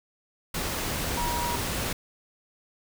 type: tone in noise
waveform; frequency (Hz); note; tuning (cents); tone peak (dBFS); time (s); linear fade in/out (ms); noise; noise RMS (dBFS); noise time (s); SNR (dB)
sine; 957; A#5; +45; -29; 1.17-1.56; 5; pink; -30; 0.54-1.93; -2
effects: none